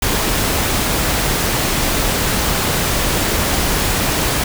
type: noise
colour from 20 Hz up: pink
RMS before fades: -17 dBFS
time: 0.02-4.44 s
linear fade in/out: 5 ms
effects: none